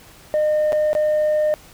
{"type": "tone with dropouts", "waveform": "sine", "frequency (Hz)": 609, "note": "D#5", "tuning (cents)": -37, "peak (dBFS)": -13, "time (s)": [0.34, 1.54], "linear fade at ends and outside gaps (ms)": 0, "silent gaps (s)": [[0.722, 0.729], [0.931, 0.951]], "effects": ["tanh soft clip ceiling -14 dBFS", "pink hiss -46 dBFS RMS until 1.73 s"]}